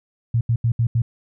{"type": "tone bursts at uneven times", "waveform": "sine", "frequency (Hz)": 116.54, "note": "A#2", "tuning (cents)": 0, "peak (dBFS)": -15, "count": 5, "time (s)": [[0.34, 0.41], [0.49, 0.56], [0.64, 0.72], [0.79, 0.87], [0.95, 1.02]], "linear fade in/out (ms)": 5, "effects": []}